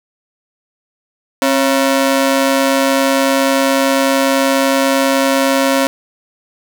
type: ring-modulated tone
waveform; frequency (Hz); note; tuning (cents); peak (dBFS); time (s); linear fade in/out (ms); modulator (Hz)
sawtooth; 408.2; G#4; -30; -4; 1.42-5.87; 0; 139
effects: none